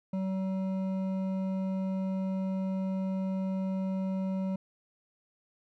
sine tone with hard clipping, 190 Hz, F#3, 46 cents sharp, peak -31 dBFS, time 0.13-4.56 s, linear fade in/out 5 ms, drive 9 dB, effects none

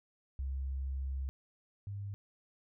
sine tone pair in turn, 67 / 100.39 Hz, C2 / G2, +42 / +42 cents, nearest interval perfect fifth, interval 700 cents, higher second, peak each -34 / -38 dBFS, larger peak first, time 0.39-1.29 / 1.87-2.14 s, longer first, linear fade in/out 0 ms, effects none

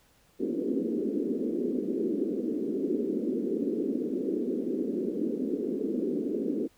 pink band-pass noise, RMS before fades -30 dBFS, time 0.39-6.68 s, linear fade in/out 20 ms, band 220 to 440 Hz, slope 48 dB/octave, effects pink hiss -64 dBFS RMS until 6.77 s

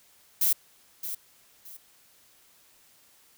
violet noise with echo, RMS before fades -23 dBFS, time 0.41-0.53 s, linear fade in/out 5 ms, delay 620 ms, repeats 2, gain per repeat -11 dB, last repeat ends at 1.77 s, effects white hiss -60 dBFS RMS until 3.37 s

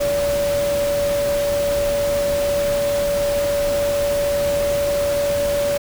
sine tone in noise, 573 Hz, D5, 43 cents flat, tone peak -17 dBFS, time 0-5.78 s, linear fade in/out 10 ms, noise pink, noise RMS -28 dBFS, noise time 0-5.78 s, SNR +8 dB, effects none

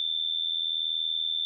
sine tone with amplitude modulation, 3545 Hz, A7, 12 cents sharp, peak -23 dBFS, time 0-1.45 s, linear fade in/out 0 ms, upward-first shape sine, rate 80.9 Hz, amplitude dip 75%, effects none

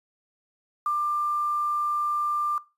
sine tone with quantisation, 1190 Hz, D6, 22 cents sharp, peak -22 dBFS, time 0.86-2.58 s, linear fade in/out 2 ms, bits 8, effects noise-tail reverb RT60 0.3 s tail -22 dB re dry + resampled to 32000 Hz

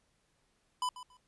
square tone with echo, 1000 Hz, B5, 21 cents sharp, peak -31 dBFS, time 0.82-0.89 s, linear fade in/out 2 ms, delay 140 ms, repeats 2, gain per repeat -14 dB, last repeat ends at 1.17 s, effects pink hiss -74 dBFS RMS until 1.27 s + resampled to 24000 Hz

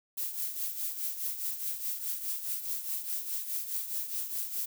violet noise with tremolo, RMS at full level -32 dBFS, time 0.17-4.66 s, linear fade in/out 10 ms, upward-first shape triangle, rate 4.8 Hz, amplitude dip 70%, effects none

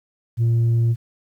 sine tone, 116.1 Hz, A#2, 7 cents flat, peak -12 dBFS, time 0.37-0.96 s, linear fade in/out 50 ms, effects tanh soft clip ceiling -14 dBFS + 9-bit

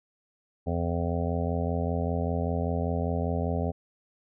harmonic tone, 85.1 Hz, F2, 44 cents flat, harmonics 1 / 2 / 3 / 5 / 6 / 7 / 8 / 9, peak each -29 / -32 / -34 / -36 / -37 / -37 / -38 / -39 dBFS, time 0.66-3.72 s, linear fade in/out 20 ms, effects none

